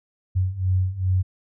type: beating tone pair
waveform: sine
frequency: 91.4 / 93.9 Hz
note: F#2 / F#2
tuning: -21 / +26 cents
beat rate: 2.5 Hz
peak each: -24 / -21 dBFS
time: 0.35-1.23 s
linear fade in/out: 20 ms
effects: none